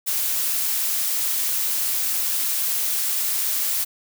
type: noise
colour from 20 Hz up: blue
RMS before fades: -23 dBFS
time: 0.06-3.85 s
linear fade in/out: 20 ms
effects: none